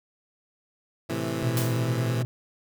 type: chord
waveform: 15% pulse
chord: A minor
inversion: none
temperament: equal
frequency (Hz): 110 / 130.81 / 164.81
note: A2 / C3 / E3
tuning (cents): 0 / 0 / 0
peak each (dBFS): -26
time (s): 1.09-2.23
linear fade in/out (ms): 10
type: tone with vibrato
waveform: triangle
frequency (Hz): 121.5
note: B2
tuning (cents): -28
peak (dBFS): -23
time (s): 1.43-2.25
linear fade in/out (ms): 0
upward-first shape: triangle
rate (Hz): 2.6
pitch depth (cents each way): 19
type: noise with exponential decay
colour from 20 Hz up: white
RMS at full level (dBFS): -29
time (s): 1.57-1.93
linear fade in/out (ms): 0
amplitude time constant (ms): 77
effects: none